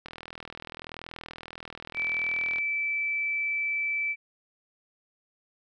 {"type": "click train", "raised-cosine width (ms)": 0.3, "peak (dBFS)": -23, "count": 104, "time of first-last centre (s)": [0.06, 2.585], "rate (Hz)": 40.8}
{"type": "tone", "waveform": "sine", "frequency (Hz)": 2318, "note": "D7", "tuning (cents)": -23, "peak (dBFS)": -26, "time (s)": [1.94, 4.16], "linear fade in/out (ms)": 50}
{"effects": []}